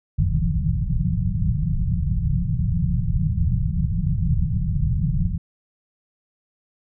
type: low-pass noise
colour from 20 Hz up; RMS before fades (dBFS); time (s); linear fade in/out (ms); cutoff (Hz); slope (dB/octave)
white; -21; 0.18-5.38; 10; 180; 96
effects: none